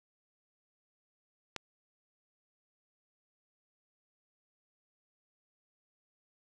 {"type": "click", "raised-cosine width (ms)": 0.2, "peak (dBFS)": -19, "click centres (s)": 1.563, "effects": []}